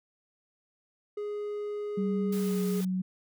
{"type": "tone", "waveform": "triangle", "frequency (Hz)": 415.3, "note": "G#4", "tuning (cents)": 0, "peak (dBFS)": -30, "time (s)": [1.17, 2.81], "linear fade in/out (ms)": 5}
{"type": "tone with pitch glide", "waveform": "sine", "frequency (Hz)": [193.5, 185.51], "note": ["G3", "F#3"], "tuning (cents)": [-22, 5], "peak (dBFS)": -27, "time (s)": [1.97, 3.02], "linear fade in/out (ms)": 10, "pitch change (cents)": -73, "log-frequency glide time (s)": [2.35, 2.61]}
{"type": "noise", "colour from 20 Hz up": "white", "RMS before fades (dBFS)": -44, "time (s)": [2.32, 2.85], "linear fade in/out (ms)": 5}
{"effects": []}